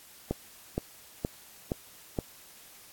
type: click train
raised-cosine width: 2 ms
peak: -15 dBFS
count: 5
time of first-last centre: 0.31-2.188 s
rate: 2.13 Hz
effects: white hiss -53 dBFS RMS until 2.92 s + AAC 64 kbps